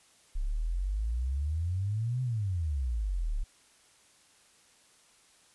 sine exponential two-way sweep, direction up then down, 32.67 to 130 to 32.67 Hz, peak -28 dBFS, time 0.35-3.44 s, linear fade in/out 10 ms, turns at 2.22 s, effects white hiss -62 dBFS RMS until 5.54 s + resampled to 24000 Hz

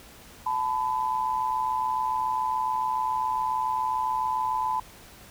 sine tone pair together, 874.9 / 1002 Hz, A5 / B5, -10 / +25 cents, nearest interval major second, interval 235 cents, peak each -28 / -26 dBFS, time 0.46-4.8 s, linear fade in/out 5 ms, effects pink hiss -49 dBFS RMS until 5.3 s

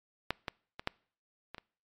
clicks, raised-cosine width 0.3 ms, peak -13 / -18 / -24 / -14 / -26 / -28 dBFS, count 6, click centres 0.306 / 0.482 / 0.795 / 0.874 / 1.546 / 1.582 s, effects noise-tail reverb RT60 0.5 s tail -25 dB re dry + MP3 64 kbps

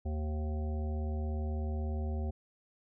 harmonic tone, 76.5 Hz, D#2, 29 cents flat, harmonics 1 / 3 / 5 / 7 / 9 / 10, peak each -32 / -42 / -46 / -49 / -51 / -52 dBFS, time 0.05-2.31 s, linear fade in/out 10 ms, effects none

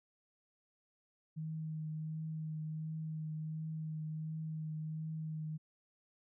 sine tone with vibrato, 156.9 Hz, D#3, 15 cents sharp, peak -38 dBFS, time 1.36-5.58 s, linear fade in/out 20 ms, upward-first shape triangle, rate 1.4 Hz, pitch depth 19 cents each way, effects none

